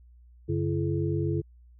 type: tone cluster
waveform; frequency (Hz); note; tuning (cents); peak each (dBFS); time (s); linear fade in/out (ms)
sine; 95.5 / 143.6 / 337 / 425; G2 / D3 / E4 / G#4; -45 / -39 / +38 / +40; -30 / -29 / -30 / -34; 0.48-1.42; 20
effects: added 60 Hz sine -51 dBFS peak until 1.79 s